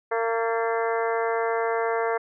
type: harmonic tone with a mistuned harmonic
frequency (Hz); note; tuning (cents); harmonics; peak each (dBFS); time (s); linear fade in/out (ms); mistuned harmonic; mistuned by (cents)
228.5; A#3; -34; 2 / 3 / 4 / 5 / 6 / 7 / 8 / 9; -25 / -29 / -31 / -33 / -35 / -36 / -37 / -38; 0.11-2.18; 10; 8; -55
effects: none